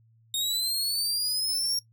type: linear sweep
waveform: sawtooth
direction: up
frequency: 3695 to 5588 Hz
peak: -23 dBFS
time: 0.34-1.79 s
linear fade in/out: 2 ms
effects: noise-tail reverb RT60 0.1 s tail -20 dB re dry + added 113 Hz sine -58 dBFS peak until 1.92 s